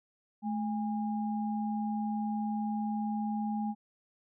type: tone pair together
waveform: sine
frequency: 215.6 / 815 Hz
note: A3 / G#5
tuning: -35 / -33 cents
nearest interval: octave + major seventh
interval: 2302 cents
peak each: -31 / -37 dBFS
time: 0.42-3.75 s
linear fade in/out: 50 ms
effects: none